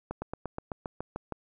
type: slowing click train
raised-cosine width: 1 ms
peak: -20 dBFS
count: 10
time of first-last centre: 0.11-1.323 s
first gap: 110 ms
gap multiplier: 1.05
effects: none